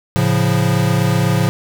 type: chord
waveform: square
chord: A augmented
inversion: none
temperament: equal with one note detuned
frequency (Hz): 110.64 / 138.59 / 174.61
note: A2 / C#3 / E#3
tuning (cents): +10 / 0 / 0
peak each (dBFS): -18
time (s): 0.16-1.49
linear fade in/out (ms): 0
effects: none